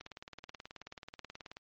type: click train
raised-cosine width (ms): 0.2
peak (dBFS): -28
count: 30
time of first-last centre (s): 0.01-1.569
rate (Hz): 18.6
effects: low-pass 5000 Hz 12 dB/octave + MP3 32 kbps